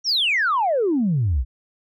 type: exponential sweep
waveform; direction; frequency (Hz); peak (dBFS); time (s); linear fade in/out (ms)
sine; down; 5930 to 55.4; -16; 0.04-1.45; 50
effects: tanh soft clip ceiling -13 dBFS

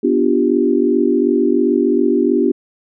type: chord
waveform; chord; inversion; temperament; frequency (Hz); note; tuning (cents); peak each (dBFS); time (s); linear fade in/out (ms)
sine; G dominant seventh; first; equal; 246.9 / 293.7 / 349.2 / 392; B3 / D4 / F4 / G4; 0 / 0 / 0 / 0; -17; 0.03-2.52; 10
effects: none

